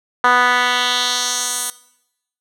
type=tone with band-pass filter sweep; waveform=10% pulse; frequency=246.9 Hz; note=B3; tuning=in tune; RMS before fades=-17 dBFS; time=0.24-1.7 s; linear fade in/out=2 ms; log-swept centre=1300 to 10000 Hz; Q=1.7; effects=noise-tail reverb RT60 0.8 s tail -18 dB re dry